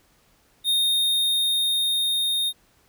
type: tone with level ramp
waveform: square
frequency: 3690 Hz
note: A#7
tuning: 18 cents flat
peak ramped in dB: -19 to -22 dBFS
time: 0.64-2.53 s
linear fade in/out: 50 ms
effects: pink hiss -61 dBFS RMS until 2.88 s